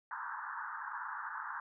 pink band-pass noise, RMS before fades -42 dBFS, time 0.11-1.6 s, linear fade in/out 2 ms, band 870 to 1700 Hz, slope 96 dB/octave, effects none

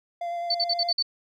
triangle tone with vibrato, 690 Hz, F5, 21 cents flat, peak -26 dBFS, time 0.21-0.92 s, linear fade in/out 5 ms, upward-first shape sine, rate 9.5 Hz, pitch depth 13 cents each way
sine tone bursts, 4506 Hz, C#8, 28 cents sharp, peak -21 dBFS, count 6, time 0.5-1.026 s, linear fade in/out 5 ms, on 46 ms, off 50 ms
effects none

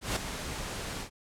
pink noise with ADSR envelope, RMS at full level -28 dBFS, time 0.01-1.1 s, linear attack 150 ms, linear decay 10 ms, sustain -9 dB, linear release 90 ms, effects low-pass 10000 Hz 12 dB/octave

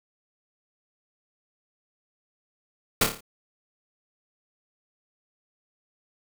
pink noise with echo, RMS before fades -19 dBFS, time 3.01-3.04 s, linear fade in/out 5 ms, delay 28 ms, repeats 6, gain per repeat -5 dB, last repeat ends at 3.208 s, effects none

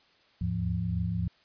sine tone cluster, 79 / 82.5 / 105.6 / 173.1 Hz, D#2 / E2 / G#2 / F3, +27 / +2 / +29 / -15 cents, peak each -34 / -40 / -31 / -31 dBFS, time 0.41-1.28 s, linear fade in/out 5 ms, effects white hiss -63 dBFS RMS until 1.44 s + resampled to 11025 Hz

